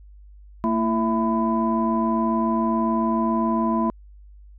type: tone cluster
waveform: sine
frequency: 227.3 / 334.4 / 664 / 1002 Hz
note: A#3 / E4 / E5 / B5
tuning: -43 / +25 / +12 / +25 cents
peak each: -21 / -26 / -28 / -24 dBFS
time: 0.64-3.9 s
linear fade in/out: 0 ms
effects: tanh soft clip ceiling -9 dBFS + added 50 Hz sine -43 dBFS peak until 4.58 s